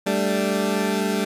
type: chord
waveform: 20% pulse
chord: G suspended second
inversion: none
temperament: equal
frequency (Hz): 196 / 220 / 293.7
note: G3 / A3 / D4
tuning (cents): 0 / 0 / 0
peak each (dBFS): -18 / -20 / -23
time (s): 0.06-1.25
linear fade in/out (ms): 10
effects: resampled to 32000 Hz